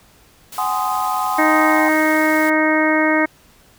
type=noise; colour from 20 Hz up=white; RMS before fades=-34 dBFS; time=0.52-2.5 s; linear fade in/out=5 ms
type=chord; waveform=sine; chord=Ab dominant seventh; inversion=third; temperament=just; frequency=747.5 / 830.6 / 1038.3 / 1245.9 Hz; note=Gb5 / Ab5 / C6 / Eb6; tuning=+17 / 0 / -14 / +2 cents; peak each=-23 dBFS; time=0.58-1.89 s; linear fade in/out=2 ms
type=harmonic tone; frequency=311.1 Hz; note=D#4; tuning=in tune; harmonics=1 / 2 / 3 / 4 / 5 / 6 / 7; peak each=-17 / -20 / -23 / -25 / -24 / -21 / -22 dBFS; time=1.38-3.26 s; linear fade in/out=10 ms
effects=pink hiss -51 dBFS RMS until 3.78 s